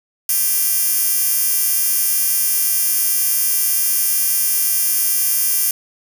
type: tone with high-pass filter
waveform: 10% pulse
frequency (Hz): 395.5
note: G4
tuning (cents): +15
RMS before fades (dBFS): -17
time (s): 0.29-5.71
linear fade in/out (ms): 2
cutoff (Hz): 11000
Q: 0.77
effects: none